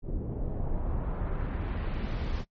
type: noise with low-pass filter sweep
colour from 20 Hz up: brown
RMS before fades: -31 dBFS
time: 0.02-2.45 s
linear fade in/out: 50 ms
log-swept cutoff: 380 to 4800 Hz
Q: 1.1
effects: noise-tail reverb RT60 0.1 s tail -22 dB re dry + MP3 32 kbps